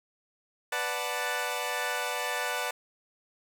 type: chord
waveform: 15% pulse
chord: B minor seventh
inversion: none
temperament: equal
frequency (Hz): 493.9 / 587.3 / 740 / 880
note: B4 / D5 / F#5 / A5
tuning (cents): 0 / 0 / 0 / 0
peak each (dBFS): -29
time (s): 0.72-2.71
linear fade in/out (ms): 5
effects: none